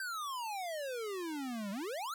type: exponential two-way sweep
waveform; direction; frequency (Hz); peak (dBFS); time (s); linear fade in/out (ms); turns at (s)
square; down then up; 1583 to 191.6 to 1411; -38; 0-2.14; 2; 1.71
effects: none